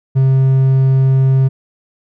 triangle tone, 133.1 Hz, C3, 30 cents sharp, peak -6 dBFS, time 0.15-1.49 s, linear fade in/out 20 ms, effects none

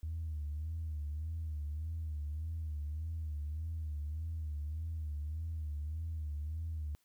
sine tone with vibrato, 77.6 Hz, D#2, 4 cents flat, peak -35 dBFS, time 0.03-6.95 s, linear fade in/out 0 ms, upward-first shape sine, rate 1.7 Hz, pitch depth 91 cents each way, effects tanh soft clip ceiling -32 dBFS + white hiss -75 dBFS RMS until 7.04 s

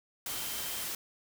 sine tone in noise, 3136 Hz, G7, in tune, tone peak -46 dBFS, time 0.29-0.84 s, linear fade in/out 2 ms, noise white, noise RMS -37 dBFS, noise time 0.26-0.95 s, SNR -12 dB, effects none

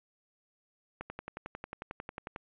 click train, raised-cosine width 0.5 ms, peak -24 dBFS, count 16, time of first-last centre 1.01-2.361 s, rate 11.1 Hz, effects resampled to 8000 Hz + 10-bit

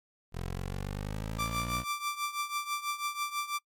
15% pulse exponential sweep, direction up, 42.77 to 61.74 Hz, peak -28 dBFS, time 0.32-1.85 s, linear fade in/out 50 ms
sawtooth tone with tremolo, 1174.7 Hz, D6, in tune, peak -25 dBFS, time 1.38-3.59 s, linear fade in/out 20 ms, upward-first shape triangle, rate 6.1 Hz, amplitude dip 85%
effects noise-tail reverb RT60 0.1 s tail -26 dB re dry + MP3 64 kbps

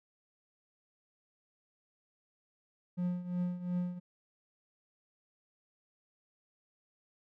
triangle tone with tremolo, 178.2 Hz, F3, 35 cents sharp, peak -27 dBFS, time 2.97-4 s, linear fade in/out 20 ms, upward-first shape triangle, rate 2.8 Hz, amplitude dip 80%, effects none

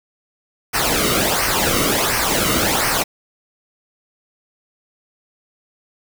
pink noise with flanger, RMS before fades -18 dBFS, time 0.73-3.04 s, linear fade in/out 20 ms, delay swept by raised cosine 0.27 to 1.22 ms, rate 1.4 Hz, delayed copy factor -0.7, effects none

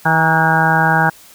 harmonic tone with a mistuned harmonic, 161.5 Hz, E3, 35 cents flat, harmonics 1 / 2 / 3 / 4 / 5 / 6 / 7 / 8 / 9 / 10, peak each -17 / -26 / -27 / -24 / -16 / -19 / -26 / -28 / -17 / -18 dBFS, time 0.05-1.1 s, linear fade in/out 10 ms, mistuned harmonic 6, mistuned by -56 cents, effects white hiss -43 dBFS RMS until 1.34 s

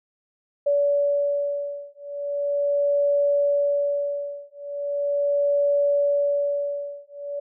sine beating tone pair, 572 / 572.39 Hz, D5 / D5, -46 / -45 cents, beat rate 0.39 Hz, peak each -23 dBFS, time 0.66-7.4 s, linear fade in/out 10 ms, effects none

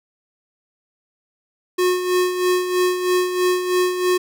square tone with tremolo, 362.9 Hz, F#4, 34 cents flat, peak -15 dBFS, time 1.78-4.18 s, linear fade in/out 10 ms, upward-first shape sine, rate 3.1 Hz, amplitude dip 60%, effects none

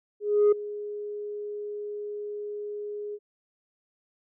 sine tone with ADSR envelope, 415.3 Hz, G#4, in tune, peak -13 dBFS, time 0.2-3.19 s, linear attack 320 ms, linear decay 8 ms, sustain -19 dB, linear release 49 ms, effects tanh soft clip ceiling -15 dBFS

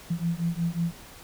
sine beating tone pair, 166.4 / 171.9 Hz, E3 / F3, +17 / -27 cents, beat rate 5.5 Hz, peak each -28 dBFS, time 0.1-0.93 s, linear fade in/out 10 ms, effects pink hiss -47 dBFS RMS until 1.23 s

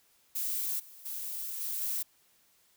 violet noise with level steps, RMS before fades -33 / -52 / -38 / -35 / -33 dBFS, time 0.35-2.03 s, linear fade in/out 10 ms, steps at 0.79 / 1.05 / 1.6 / 1.81 s, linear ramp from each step 10 ms, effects white hiss -67 dBFS RMS until 2.76 s

